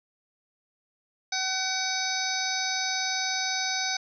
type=harmonic tone with a mistuned harmonic; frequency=757 Hz; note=F#5; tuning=39 cents sharp; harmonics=1 / 2 / 3 / 5 / 6 / 7 / 8; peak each=-34 / -34 / -34 / -34 / -34 / -34 / -34 dBFS; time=1.32-3.97 s; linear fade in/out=5 ms; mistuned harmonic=7; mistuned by=-56 cents; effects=none